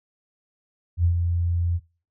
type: tone with ADSR envelope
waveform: sine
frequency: 86.1 Hz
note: F2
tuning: 24 cents flat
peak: -15 dBFS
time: 0.97-1.8 s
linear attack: 73 ms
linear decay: 95 ms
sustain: -5 dB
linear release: 45 ms
effects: noise-tail reverb RT60 0.4 s tail -22 dB re dry